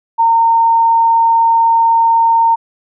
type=tone; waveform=sine; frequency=916 Hz; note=A#5; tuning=31 cents flat; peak=-7 dBFS; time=0.18-2.56 s; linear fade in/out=20 ms; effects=none